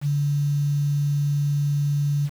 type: tone with quantisation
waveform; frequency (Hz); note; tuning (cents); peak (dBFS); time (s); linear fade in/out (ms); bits
sine; 144.2; D3; -31; -19; 0.01-2.3; 50; 7
effects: none